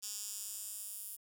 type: tone with high-pass filter sweep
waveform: 10% pulse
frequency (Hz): 207.7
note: G#3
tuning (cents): 0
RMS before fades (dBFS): -44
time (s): 0.02-1.17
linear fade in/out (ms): 20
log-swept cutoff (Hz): 6200 to 11000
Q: 1.8
effects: none